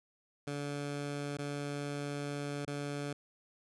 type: tone with dropouts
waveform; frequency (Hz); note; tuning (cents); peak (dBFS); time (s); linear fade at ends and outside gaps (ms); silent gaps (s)
15% pulse; 143.9; D3; -35; -30; 0.47-3.13; 5; 1.372-1.386 / 2.652-2.675
effects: resampled to 24000 Hz